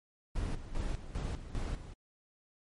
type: noise with tremolo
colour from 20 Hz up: brown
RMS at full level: -34 dBFS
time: 0.35-1.94 s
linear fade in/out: 10 ms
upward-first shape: square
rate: 2.5 Hz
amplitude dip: 70%
effects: MP3 48 kbps